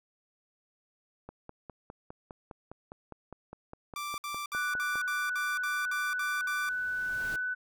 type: click train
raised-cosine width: 1 ms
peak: -29 dBFS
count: 19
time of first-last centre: 1.29-4.956 s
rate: 4.91 Hz
type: tone bursts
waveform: sawtooth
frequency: 1174.7 Hz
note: D6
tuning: in tune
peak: -31 dBFS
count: 10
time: 3.96-6.691 s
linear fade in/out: 2 ms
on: 220 ms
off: 59 ms
type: tone with pitch glide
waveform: sine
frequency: 1480 to 1496.3 Hz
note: F#6 to F#6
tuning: 0 to +19 cents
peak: -30 dBFS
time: 4.53-7.55 s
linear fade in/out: 20 ms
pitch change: +19 cents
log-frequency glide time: 4.81-7.3 s
type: noise with exponential growth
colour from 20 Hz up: pink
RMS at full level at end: -43 dBFS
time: 5.98-7.36 s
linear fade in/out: 2 ms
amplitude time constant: 300 ms
effects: none